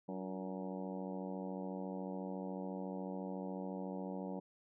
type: harmonic tone with a mistuned harmonic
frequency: 94 Hz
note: F#2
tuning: 28 cents sharp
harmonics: 2 / 3 / 4 / 5 / 6 / 7 / 8 / 9 / 10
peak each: -43 / -47 / -51 / -49 / -49 / -55 / -54 / -54 / -57 dBFS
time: 0.08-4.4 s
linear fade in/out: 10 ms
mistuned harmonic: 4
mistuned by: -76 cents
effects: none